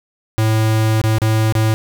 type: tone with dropouts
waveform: square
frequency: 110 Hz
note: A2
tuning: in tune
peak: -13 dBFS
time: 0.38-1.74 s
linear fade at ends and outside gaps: 0 ms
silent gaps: 1.015-1.039 / 1.184-1.218 / 1.524-1.552 s
effects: none